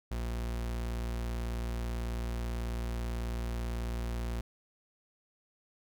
40% pulse tone, 58.27 Hz, A#1, in tune, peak -32 dBFS, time 0.11-4.41 s, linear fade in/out 5 ms, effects none

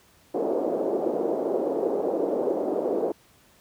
pink band-pass noise, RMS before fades -26 dBFS, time 0.34-3.12 s, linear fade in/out 5 ms, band 340 to 580 Hz, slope 24 dB/octave, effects pink hiss -58 dBFS RMS until 3.6 s + high-pass 60 Hz 12 dB/octave

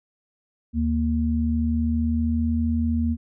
sine tone pair together, 77.79 / 233.1 Hz, D#2 / A#3, 0 / 0 cents, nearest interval octave + perfect fifth, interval 1900 cents, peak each -23 / -22 dBFS, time 0.73-3.17 s, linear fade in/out 50 ms, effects none

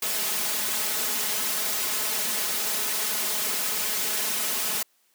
white noise with comb filter, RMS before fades -27 dBFS, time 0.02-4.83 s, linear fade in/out 5 ms, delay 4.7 ms, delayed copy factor +0.85, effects white hiss -66 dBFS RMS until 5.14 s + high-pass 200 Hz 12 dB/octave

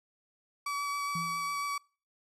35% pulse tone with vibrato, 1143 Hz, D6, 47 cents flat, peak -30 dBFS, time 0.66-1.78 s, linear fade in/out 5 ms, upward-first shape sine, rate 7.3 Hz, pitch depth 10 cents each way
sine tone with exponential decay, 168 Hz, E3, 33 cents sharp, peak -34 dBFS, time 1.15-1.66 s, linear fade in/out 5 ms, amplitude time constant 110 ms
effects noise-tail reverb RT60 0.4 s tail -26 dB re dry + low-pass 11000 Hz 12 dB/octave

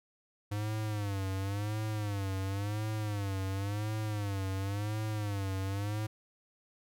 square tone with vibrato, 101.9 Hz, G#2, 32 cents flat, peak -33 dBFS, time 0.51-6.07 s, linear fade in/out 10 ms, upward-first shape sine, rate 0.94 Hz, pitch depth 110 cents each way, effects none

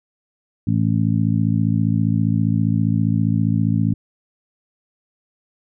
harmonic tone, 55 Hz, A1, in tune, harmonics 2 / 3 / 4 / 5, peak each -19 / -20 / -21 / -25 dBFS, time 0.67-3.94 s, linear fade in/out 5 ms, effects none

